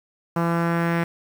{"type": "tone with low-pass filter sweep", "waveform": "sawtooth", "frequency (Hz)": 168.7, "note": "E3", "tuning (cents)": 40, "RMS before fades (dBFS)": -22, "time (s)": [0.36, 1.04], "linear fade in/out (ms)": 5, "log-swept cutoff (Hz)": [1200, 2000], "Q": 2.2, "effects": ["7-bit"]}